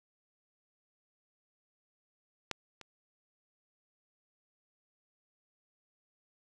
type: clicks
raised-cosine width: 0.2 ms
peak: -16 / -30 dBFS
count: 2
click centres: 2.513 / 2.813 s
effects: none